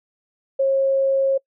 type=tone; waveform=sine; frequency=541 Hz; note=C#5; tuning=42 cents flat; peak=-15 dBFS; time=0.59-1.38 s; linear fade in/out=10 ms; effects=noise-tail reverb RT60 0.1 s tail -26 dB re dry